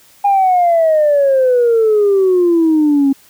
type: exponential sweep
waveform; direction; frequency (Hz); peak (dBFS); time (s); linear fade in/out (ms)
sine; down; 816 to 270; -7; 0.24-3.13; 10
effects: tanh soft clip ceiling -5 dBFS + white hiss -47 dBFS RMS until 3.29 s